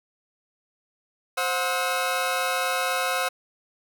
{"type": "tone cluster", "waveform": "20% pulse", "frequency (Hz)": [524, 724, 1289], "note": ["C5", "F#5", "E6"], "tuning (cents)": [2, -38, -39], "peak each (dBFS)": -23, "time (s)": [1.37, 3.29], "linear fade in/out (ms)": 10, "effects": []}